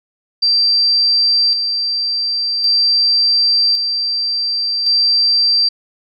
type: tone with tremolo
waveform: sine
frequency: 4699 Hz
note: D8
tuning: in tune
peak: -10 dBFS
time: 0.42-5.69 s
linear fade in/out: 10 ms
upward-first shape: square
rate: 0.45 Hz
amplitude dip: 45%
effects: none